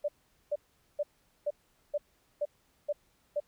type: tone bursts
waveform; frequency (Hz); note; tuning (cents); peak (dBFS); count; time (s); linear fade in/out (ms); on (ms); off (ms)
sine; 587.3; D5; 0; -27; 8; 0.04-3.402; 10; 44; 430
effects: pink hiss -70 dBFS RMS until 3.47 s